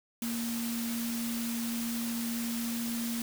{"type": "tone in noise", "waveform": "sine", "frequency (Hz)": 233.1, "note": "A#3", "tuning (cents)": 0, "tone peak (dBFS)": -32, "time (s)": [0.22, 3.22], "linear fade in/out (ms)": 2, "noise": "white", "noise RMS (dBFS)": -39, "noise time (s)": [0.22, 3.22], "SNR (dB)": 4, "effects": []}